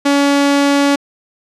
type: tone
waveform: sawtooth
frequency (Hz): 282.7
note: C#4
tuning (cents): +34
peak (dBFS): -6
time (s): 0.05-0.96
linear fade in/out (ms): 10
effects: low-pass 8000 Hz 12 dB/octave